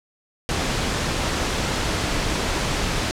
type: noise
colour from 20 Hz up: pink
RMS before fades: -23 dBFS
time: 0.49-3.11 s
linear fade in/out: 0 ms
effects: low-pass 7000 Hz 12 dB/octave